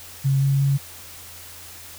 sine tone with pitch steps, 136.2 / 137.8 / 138.6 Hz, C#3 / C#3 / C#3, -30 / -10 / 0 cents, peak -16 dBFS, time 0.24-0.78 s, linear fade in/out 20 ms, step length 180 ms, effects added 86 Hz sine -49 dBFS peak until 1.98 s + white hiss -41 dBFS RMS until 1.98 s

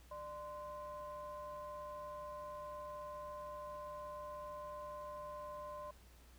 triangle ring-modulated tone, 220 Hz, A3, in tune, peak -40 dBFS, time 0.11-5.91 s, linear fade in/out 5 ms, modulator 816 Hz, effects added 60 Hz sine -60 dBFS peak until 6.38 s + pink hiss -66 dBFS RMS until 6.38 s

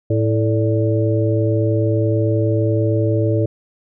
harmonic tone with a mistuned harmonic, 109.2 Hz, A2, 13 cents flat, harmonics 1 / 3 / 4 / 5, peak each -16 / -21 / -22 / -23 dBFS, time 0.1-3.46 s, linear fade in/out 5 ms, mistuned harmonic 5, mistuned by +100 cents, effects none

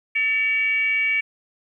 sine tone with frequency modulation, 2274 Hz, C#7, 44 cents sharp, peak -18 dBFS, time 0.15-1.21 s, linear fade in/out 10 ms, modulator 493 Hz, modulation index 0.46, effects 10-bit

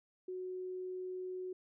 sine tone, 368.6 Hz, F#4, 7 cents flat, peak -39 dBFS, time 0.28-1.53 s, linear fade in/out 5 ms, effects none

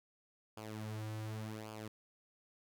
sawtooth tone with flanger, 108.4 Hz, A2, 25 cents flat, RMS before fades -44 dBFS, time 0.57-1.88 s, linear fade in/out 5 ms, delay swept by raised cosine 0.51 to 4.91 ms, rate 0.88 Hz, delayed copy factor -0.7, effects none

